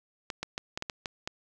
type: clicks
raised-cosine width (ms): 0.2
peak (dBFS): -16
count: 8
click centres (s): 0.302 / 0.43 / 0.579 / 0.775 / 0.824 / 0.898 / 1.058 / 1.275
effects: none